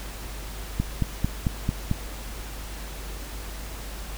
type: click train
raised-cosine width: 5 ms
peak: -10 dBFS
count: 6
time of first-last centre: 0.8-1.914 s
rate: 4.49 Hz
effects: added 50 Hz sine -35 dBFS peak until 4.17 s + pink hiss -40 dBFS RMS until 4.17 s